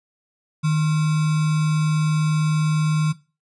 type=tone with sample-and-hold; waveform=sine; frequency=154.8 Hz; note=D#3; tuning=9 cents flat; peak=-16 dBFS; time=0.63-3.13 s; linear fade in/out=20 ms; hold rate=1225 Hz; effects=noise-tail reverb RT60 0.3 s tail -18 dB re dry + resampled to 22050 Hz